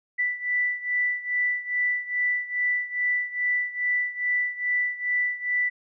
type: beating tone pair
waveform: sine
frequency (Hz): 1975.5 / 1977.9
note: B6 / B6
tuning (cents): 0 / +2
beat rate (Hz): 2.4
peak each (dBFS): -25 / -28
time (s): 0.18-5.7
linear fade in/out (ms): 20
effects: none